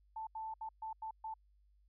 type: tone bursts at uneven times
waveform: sine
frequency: 882 Hz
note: A5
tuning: 4 cents sharp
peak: -40 dBFS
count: 6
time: 0.16-0.27 / 0.35-0.54 / 0.61-0.69 / 0.82-0.93 / 1.02-1.11 / 1.24-1.34 s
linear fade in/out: 5 ms
effects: added 50 Hz sine -66 dBFS peak until 1.88 s